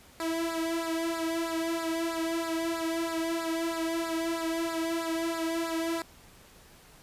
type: tone with flanger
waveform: sawtooth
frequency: 329.6 Hz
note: E4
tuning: in tune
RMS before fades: -31 dBFS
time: 0.2-6.02 s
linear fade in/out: 0 ms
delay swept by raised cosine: 0.32 to 2.32 ms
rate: 3.1 Hz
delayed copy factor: -0.9
effects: pink hiss -55 dBFS RMS until 7.02 s + resampled to 32000 Hz